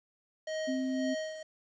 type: tone with tremolo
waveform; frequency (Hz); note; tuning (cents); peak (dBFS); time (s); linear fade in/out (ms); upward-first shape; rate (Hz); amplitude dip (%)
square; 628; D#5; +16; -33; 0.47-1.43; 5; sine; 1.9; 65
type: tone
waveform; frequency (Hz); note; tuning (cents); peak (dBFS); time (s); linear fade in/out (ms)
sine; 261.6; C4; 0; -30; 0.67-1.15; 20
effects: resampled to 16000 Hz + 10-bit